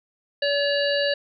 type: harmonic tone with a mistuned harmonic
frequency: 570 Hz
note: C#5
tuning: 48 cents sharp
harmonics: 1 / 3 / 5 / 7 / 8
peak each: -22 / -27 / -29 / -30 / -31 dBFS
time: 0.42-1.14 s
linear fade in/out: 5 ms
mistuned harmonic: 7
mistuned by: -19 cents
effects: none